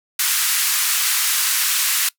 white band-pass noise, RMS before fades -19 dBFS, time 0.19-2.09 s, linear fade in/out 5 ms, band 1200 to 15000 Hz, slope 24 dB/octave, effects noise-tail reverb RT60 0.1 s tail -21 dB re dry

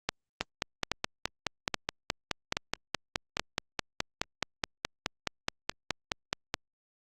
two click trains, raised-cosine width 0.2 ms, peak -10 / -9 dBFS, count 30 / 5, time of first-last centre 0.41-6.541 / 0.09-3.396 s, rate 4.73 / 1.21 Hz, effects Opus 48 kbps

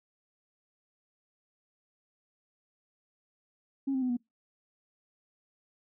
sine tone with pitch steps, 272.7 / 262.3 / 252.4 / 242.8 Hz, C#4 / C4 / B3 / B3, -28 / +4 / +38 / -29 cents, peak -26 dBFS, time 3.87-4.17 s, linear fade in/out 10 ms, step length 75 ms, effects noise-tail reverb RT60 0.2 s tail -26 dB re dry + tanh soft clip ceiling -23 dBFS

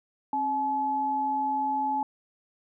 sine tone pair together, 269.7 / 856.2 Hz, C#4 / A5, -47 / -47 cents, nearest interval octave + minor sixth, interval 2000 cents, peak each -34 / -25 dBFS, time 0.33-2.03 s, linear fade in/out 2 ms, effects none

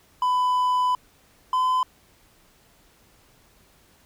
triangle tone pair in turn, 1000 / 1017.5 Hz, B5 / C6, +21 / -49 cents, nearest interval unison, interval 30 cents, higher second, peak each -17 dBFS, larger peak neither, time 0.22-0.95 / 1.53-1.83 s, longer first, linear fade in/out 2 ms, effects pink hiss -58 dBFS RMS until 4.05 s

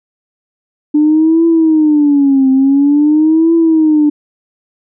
sine tone with vibrato, 296.4 Hz, D4, 16 cents sharp, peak -5 dBFS, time 0.94-4.1 s, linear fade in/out 10 ms, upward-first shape triangle, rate 0.48 Hz, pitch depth 210 cents each way, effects tanh soft clip ceiling -1 dBFS

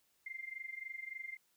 sine tone with amplitude modulation, 2098 Hz, C7, 4 cents sharp, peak -39 dBFS, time 0.26-1.37 s, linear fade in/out 5 ms, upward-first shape sine, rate 23.5 Hz, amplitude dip 85%, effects white hiss -75 dBFS RMS until 1.56 s

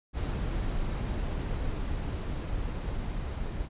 brown noise with level ramp, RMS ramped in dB -30 to -34 dBFS, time 0.13-3.69 s, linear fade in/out 50 ms, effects resampled to 8000 Hz

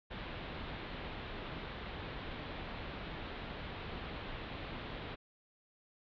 pink low-pass noise, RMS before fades -44 dBFS, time 0.1-5.16 s, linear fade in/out 20 ms, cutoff 3900 Hz, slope 48 dB/octave, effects none

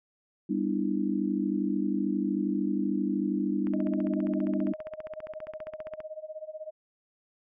sine chord, E minor seventh, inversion first, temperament just, 197.78 / 247.2 / 296.7 / 329.6 Hz, G3 / B3 / D4 / E4, +16 / +2 / +18 / 0 cents, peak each -30 / -33 / -30 / -33 dBFS, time 0.49-4.73 s, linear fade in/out 10 ms
click train, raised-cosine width 0.5 ms, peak -29 dBFS, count 36, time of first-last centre 3.67-6.003 s, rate 15 Hz
sine tone with tremolo, 622.3 Hz, D#5, in tune, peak -34 dBFS, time 3.73-6.71 s, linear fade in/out 10 ms, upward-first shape sine, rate 16 Hz, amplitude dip 90%
effects none

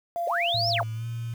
sine tone with tremolo, 688 Hz, F5, 26 cents flat, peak -25 dBFS, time 0.16-0.83 s, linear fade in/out 0 ms, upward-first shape triangle, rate 4.2 Hz, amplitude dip 25%
sine linear two-way sweep, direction up then down, 466.2 to 5500 to 466.2 Hz, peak -24 dBFS, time 0.27-0.82 s, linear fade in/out 5 ms, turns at 0.69 s
sine tone with pitch glide, 111 to 116.59 Hz, A2 to A#2, +16 to +1 cents, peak -29 dBFS, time 0.54-1.34 s, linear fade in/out 5 ms, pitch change +85 cents, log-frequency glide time 0.93-1.06 s
effects tanh soft clip ceiling -12 dBFS + 8-bit

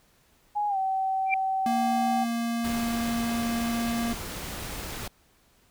sine tone with pitch glide, 830.6 to 766.1 Hz, G#5 to G5, 0 to -40 cents, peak -24 dBFS, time 0.55-2.25 s, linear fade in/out 20 ms, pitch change -140 cents, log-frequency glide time 0.68-0.77 s
sine tone with exponential growth, 2356 Hz, D7, 5 cents sharp, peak -18 dBFS, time 1.26-1.34 s, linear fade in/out 2 ms, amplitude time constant 17 ms
square tone, 233.1 Hz, A#3, in tune, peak -27 dBFS, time 1.66-4.13 s, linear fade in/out 2 ms
pink noise, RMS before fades -36 dBFS, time 2.64-5.08 s, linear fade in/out 5 ms
effects pink hiss -63 dBFS RMS until 5.7 s

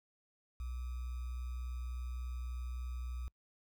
sine tone with sample-and-hold, 61.74 Hz, B1, in tune, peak -38 dBFS, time 0.6-3.28 s, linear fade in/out 0 ms, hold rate 1225 Hz, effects noise-tail reverb RT60 0.1 s tail -26 dB re dry

